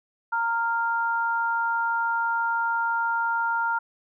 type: tone pair together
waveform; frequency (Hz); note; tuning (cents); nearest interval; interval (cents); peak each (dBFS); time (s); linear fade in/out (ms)
sine; 923 / 1396.9; A#5 / F6; -17 / 0; perfect fifth; 717; -25; 0.32-3.79; 10
effects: none